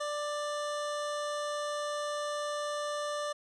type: tone pair together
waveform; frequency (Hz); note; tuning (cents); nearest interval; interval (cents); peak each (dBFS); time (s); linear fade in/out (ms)
square; 589.4 / 1182; D5 / D6; +6 / +11; octave; 1205; -35 / -38; 0-3.33; 10
effects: resampled to 22050 Hz